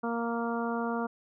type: harmonic tone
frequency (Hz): 233.1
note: A#3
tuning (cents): 0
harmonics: 1 / 2 / 3 / 4 / 5 / 6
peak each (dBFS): -32 / -35 / -37 / -38 / -39 / -40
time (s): 0.03-1.07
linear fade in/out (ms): 10
effects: none